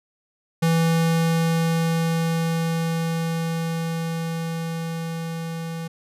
square tone with level ramp, 164.81 Hz, E3, in tune, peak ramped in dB -17 to -29 dBFS, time 0.62-5.88 s, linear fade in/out 10 ms, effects resampled to 32000 Hz

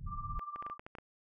pink low-pass noise, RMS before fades -41 dBFS, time 0-0.39 s, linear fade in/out 0 ms, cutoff 150 Hz, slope 24 dB/octave
sine tone with tremolo, 1181 Hz, D6, 9 cents sharp, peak -37 dBFS, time 0.06-0.78 s, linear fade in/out 50 ms, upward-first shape sine, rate 17 Hz, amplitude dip 75%
clicks, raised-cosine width 0.5 ms, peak -31 dBFS, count 9, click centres 0.394 / 0.56 / 0.625 / 0.665 / 0.699 / 0.795 / 0.865 / 0.952 / 0.985 s
effects none

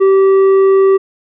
sine tone with tanh clipping, 387.1 Hz, G4, 22 cents flat, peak -7 dBFS, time 0-0.98 s, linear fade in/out 20 ms, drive 7 dB, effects none

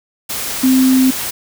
sine tone in noise, 260 Hz, C4, 11 cents flat, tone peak -8 dBFS, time 0.63-1.11 s, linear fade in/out 10 ms, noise white, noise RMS -22 dBFS, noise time 0.29-1.31 s, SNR +11 dB, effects none

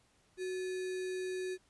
sine tone with sample-and-hold, 370 Hz, F#4, in tune, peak -35 dBFS, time 0.37-1.58 s, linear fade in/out 50 ms, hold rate 2100 Hz, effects pink hiss -70 dBFS RMS until 1.69 s + resampled to 24000 Hz

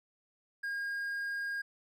triangle tone, 1623 Hz, G#6, 40 cents flat, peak -32 dBFS, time 0.63-1.62 s, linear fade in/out 10 ms, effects none

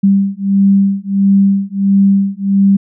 sine beating tone pair, 196.2 / 197.7 Hz, G3 / G3, +2 / +15 cents, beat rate 1.5 Hz, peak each -11 dBFS, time 0.03-2.77 s, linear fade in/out 10 ms, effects none

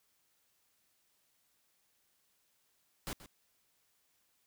pink noise with echo, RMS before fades -40 dBFS, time 3.07-3.13 s, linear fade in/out 0 ms, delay 130 ms, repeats 1, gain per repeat -14 dB, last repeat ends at 3.26 s, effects white hiss -75 dBFS RMS until 4.46 s

